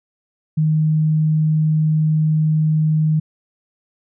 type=tone; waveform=sine; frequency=155.56 Hz; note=D#3; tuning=in tune; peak=-13 dBFS; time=0.57-3.2 s; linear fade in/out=10 ms; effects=none